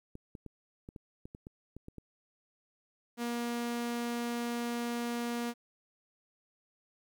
clicks, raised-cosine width 3 ms, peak -32 dBFS, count 11, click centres 0.154 / 0.352 / 0.463 / 0.889 / 0.962 / 1.255 / 1.349 / 1.469 / 1.766 / 1.884 / 1.983 s
sawtooth tone, 237.6 Hz, A#3, 33 cents sharp, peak -29 dBFS, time 3.17-5.54 s, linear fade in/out 50 ms
effects 11-bit

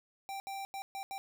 square tone bursts at uneven times, 784 Hz, G5, in tune, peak -39 dBFS, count 5, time 0.29-0.4 / 0.47-0.65 / 0.74-0.82 / 0.95-1.03 / 1.11-1.18 s, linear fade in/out 0 ms, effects none

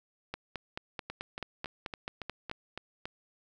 two click trains, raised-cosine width 0.3 ms, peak -22 / -20 dBFS, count 8 / 11, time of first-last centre 1.1-3.055 / 0.34-2.514 s, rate 3.58 / 4.6 Hz, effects none

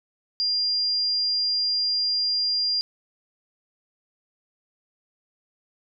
sine tone, 4800 Hz, D8, 37 cents sharp, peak -21 dBFS, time 0.4-2.81 s, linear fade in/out 0 ms, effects none

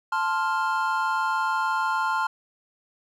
triangle chord, F major, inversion first, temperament equal, 880 / 1046.5 / 1396.9 Hz, A5 / C6 / F6, 0 / 0 / 0 cents, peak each -25 dBFS, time 0.12-2.27 s, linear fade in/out 5 ms, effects none

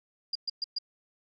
sine tone bursts, 4830 Hz, D8, 48 cents sharp, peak -28 dBFS, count 4, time 0.33-0.786 s, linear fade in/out 5 ms, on 24 ms, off 120 ms, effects none

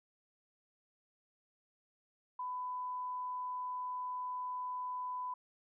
sine tone, 1000 Hz, B5, 21 cents sharp, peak -37 dBFS, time 2.39-5.34 s, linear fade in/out 5 ms, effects none

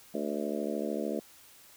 harmonic tone with a mistuned harmonic, 73.4 Hz, D2, in tune, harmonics 3 / 4 / 5 / 6 / 7 / 8 / 9, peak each -36 / -37 / -38 / -39 / -39 / -40 / -41 dBFS, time 0.14-1.2 s, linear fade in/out 5 ms, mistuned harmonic 9, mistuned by -20 cents, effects white hiss -56 dBFS RMS until 1.76 s

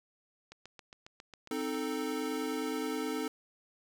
click train, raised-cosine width 0.2 ms, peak -31 dBFS, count 10, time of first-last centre 0.52-1.746 s, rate 7.34 Hz
square chord, A diminished, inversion first, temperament equal, 261.6 / 311.1 / 440 Hz, C4 / Eb4 / A4, 0 / 0 / 0 cents, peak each -38 dBFS, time 1.51-3.28 s, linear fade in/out 2 ms
effects none

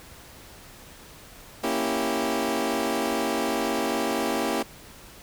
20% pulse chord, A# diminished seventh, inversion none, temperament equal, 233.1 / 277.2 / 329.6 / 392 Hz, A#3 / C#4 / E4 / G4, 0 / 0 / 0 / 0 cents, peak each -25 dBFS, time 1.63-4.63 s, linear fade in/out 10 ms, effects pink hiss -47 dBFS RMS until 5.22 s

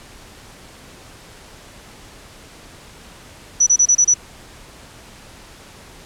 sine tone bursts, 5920 Hz, F#8, in tune, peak -9 dBFS, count 6, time 3.6-4.142 s, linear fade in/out 10 ms, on 67 ms, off 28 ms, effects pink hiss -42 dBFS RMS until 6.05 s + low-pass 10000 Hz 12 dB/octave

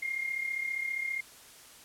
sine tone with amplitude modulation, 2125 Hz, C7, 26 cents sharp, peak -28 dBFS, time 0.02-1.21 s, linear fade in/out 10 ms, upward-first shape sine, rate 35 Hz, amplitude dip 65%, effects white hiss -53 dBFS RMS until 1.84 s + low-pass 12000 Hz 12 dB/octave

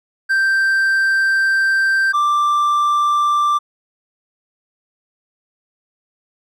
triangle tone pair in turn, 1568 / 1178.4 Hz, G6 / D6, 0 / +6 cents, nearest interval perfect fourth, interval 494 cents, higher first, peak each -11 dBFS, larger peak neither, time 0.29-2.13 / 2.13-3.59 s, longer first, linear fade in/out 20 ms, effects none

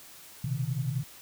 sine tone cluster, 121.2 / 132.4 / 157 Hz, B2 / C3 / D#3, -32 / +21 / +16 cents, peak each -33 / -31 / -34 dBFS, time 0.44-1.04 s, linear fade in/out 5 ms, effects white hiss -50 dBFS RMS until 1.21 s

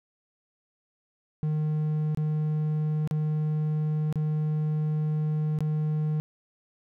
triangle tone with dropouts, 153.3 Hz, D#3, 25 cents flat, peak -22 dBFS, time 1.43-6.2 s, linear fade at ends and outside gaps 0 ms, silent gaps 2.148-2.173 / 3.075-3.111 / 4.126-4.157 / 5.588-5.606 s, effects none

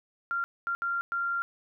sine tone bursts at uneven times, 1386 Hz, F6, 14 cents flat, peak -27 dBFS, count 4, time 0.31-0.44 / 0.67-0.75 / 0.82-1.01 / 1.12-1.42 s, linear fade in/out 0 ms, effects none

